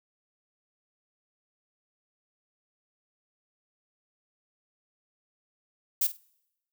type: noise with echo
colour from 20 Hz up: violet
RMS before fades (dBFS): -25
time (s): 6.01-6.07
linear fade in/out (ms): 5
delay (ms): 50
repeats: 2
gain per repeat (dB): -14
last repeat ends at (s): 6.17
effects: noise-tail reverb RT60 0.9 s tail -26 dB re dry